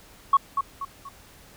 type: tone with echo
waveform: sine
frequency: 1108.7 Hz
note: C#6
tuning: in tune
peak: -12 dBFS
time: 0.33-0.37 s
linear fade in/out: 5 ms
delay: 240 ms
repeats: 3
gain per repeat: -8 dB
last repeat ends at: 1.09 s
effects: tanh soft clip ceiling -8 dBFS + pink hiss -51 dBFS RMS until 1.56 s